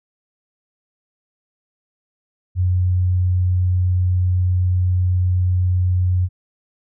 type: tone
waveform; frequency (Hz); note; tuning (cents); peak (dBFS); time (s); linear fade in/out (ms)
sine; 90.8; F#2; -32; -14; 2.55-6.29; 50
effects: none